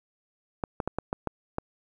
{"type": "clicks", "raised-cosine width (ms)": 1, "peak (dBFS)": -14, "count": 7, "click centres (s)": [0.638, 0.802, 0.876, 0.986, 1.129, 1.273, 1.584], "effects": ["9-bit"]}